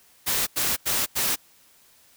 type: noise bursts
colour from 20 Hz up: white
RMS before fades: -24 dBFS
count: 4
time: 0.26-1.361 s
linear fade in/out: 20 ms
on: 210 ms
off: 87 ms
effects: white hiss -57 dBFS RMS until 2.16 s